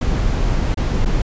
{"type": "noise with dropouts", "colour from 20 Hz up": "brown", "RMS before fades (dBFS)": -17, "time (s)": [0.01, 1.22], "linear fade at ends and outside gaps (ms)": 5, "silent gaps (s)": [[0.745, 0.772], [1.049, 1.057]], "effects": ["resampled to 16000 Hz"]}